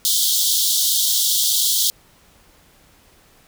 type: high-pass noise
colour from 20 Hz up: pink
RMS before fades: -18 dBFS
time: 0.05-1.9 s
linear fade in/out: 0 ms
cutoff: 3200 Hz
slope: 96 dB/octave
effects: pink hiss -53 dBFS RMS until 3.47 s